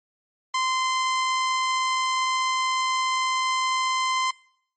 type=tone; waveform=sawtooth; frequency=1037 Hz; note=C6; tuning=16 cents flat; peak=-18 dBFS; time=0.54-4.31 s; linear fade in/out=5 ms; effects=noise-tail reverb RT60 0.7 s tail -25 dB re dry + MP3 32 kbps